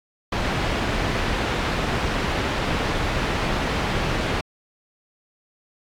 pink low-pass noise, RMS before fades -24 dBFS, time 0.32-4.41 s, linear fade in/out 5 ms, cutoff 3200 Hz, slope 12 dB/octave, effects AAC 64 kbps

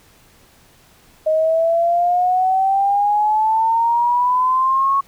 sine exponential sweep, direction up, 622.3 to 1108.7 Hz, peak -13 dBFS, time 1.26-5.01 s, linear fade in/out 10 ms, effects pink hiss -51 dBFS RMS until 5.07 s

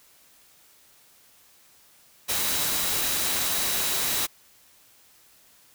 sine tone in noise, 3900 Hz, B7, 23 cents flat, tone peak -36 dBFS, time 2.28-4.27 s, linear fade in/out 20 ms, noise white, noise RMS -26 dBFS, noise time 2.28-4.27 s, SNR -13 dB, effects white hiss -57 dBFS RMS until 5.74 s

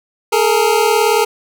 25% pulse tone pair together, 420 / 458.8 Hz, G#4 / A#4, +19 / -28 cents, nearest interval major second, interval 153 cents, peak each -10 dBFS, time 0.32-1.25 s, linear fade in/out 10 ms, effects none

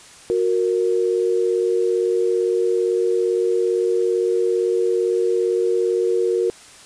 sine tone pair together, 366 / 463.7 Hz, F#4 / A#4, -19 / -9 cents, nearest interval major third, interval 410 cents, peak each -19 dBFS, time 0.3-6.5 s, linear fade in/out 0 ms, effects white hiss -44 dBFS RMS until 6.85 s + resampled to 22050 Hz

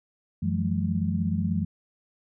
sine tone cluster, 92 / 167.2 / 183.6 / 213.6 Hz, F#2 / E3 / F#3 / G#3, -9 / +25 / -13 / +49 cents, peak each -29 dBFS, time 0.42-1.65 s, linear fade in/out 10 ms, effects none

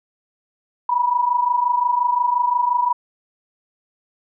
sine tone pair together, 954.3 / 980 Hz, A#5 / B5, +40 / -14 cents, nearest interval unison, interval 46 cents, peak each -21 / -17 dBFS, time 0.89-2.93 s, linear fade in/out 5 ms, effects none

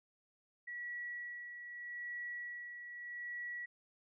sine tone with tremolo, 1933 Hz, B6, 38 cents flat, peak -40 dBFS, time 0.67-3.66 s, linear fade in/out 10 ms, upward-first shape sine, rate 0.81 Hz, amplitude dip 50%, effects none

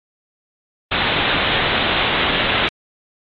white low-pass noise, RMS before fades -19 dBFS, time 0.91-2.69 s, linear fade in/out 10 ms, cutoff 3800 Hz, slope 96 dB/octave, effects AAC 32 kbps

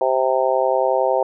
harmonic tone, 130.81 Hz, C3, in tune, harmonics 3 / 4 / 5 / 6 / 7, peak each -24 / -19 / -21 / -23 / -24 dBFS, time 0.01-1.23 s, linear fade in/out 2 ms, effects none

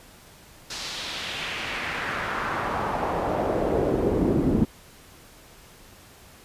brown noise with band-pass filter sweep, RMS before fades -26 dBFS, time 0.7-4.65 s, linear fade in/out 5 ms, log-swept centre 5100 to 250 Hz, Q 1.7, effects pink hiss -50 dBFS RMS until 6.44 s + resampled to 32000 Hz

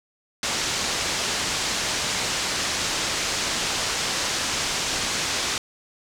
white low-pass noise, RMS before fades -26 dBFS, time 0.43-5.58 s, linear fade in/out 2 ms, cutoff 7000 Hz, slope 24 dB/octave, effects none

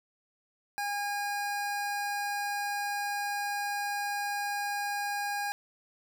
25% pulse tone, 815 Hz, G#5, 33 cents flat, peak -27 dBFS, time 0.78-5.52 s, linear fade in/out 0 ms, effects none

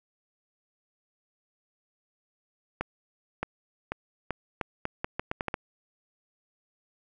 accelerating click train, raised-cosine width 0.5 ms, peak -14 dBFS, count 12, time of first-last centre 2.81-5.542 s, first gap 620 ms, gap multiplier 0.79, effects none

